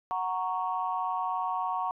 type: chord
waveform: sine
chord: F# major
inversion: none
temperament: equal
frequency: 740 / 932.3 / 1108.7 Hz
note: F#5 / A#5 / C#6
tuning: 0 / 0 / 0 cents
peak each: -32 dBFS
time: 0.11-1.91 s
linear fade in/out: 0 ms
effects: tanh soft clip ceiling -18 dBFS